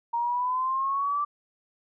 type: exponential sweep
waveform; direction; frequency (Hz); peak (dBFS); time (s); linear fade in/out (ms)
sine; up; 932.3 to 1174.7; -24; 0.13-1.25; 10
effects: none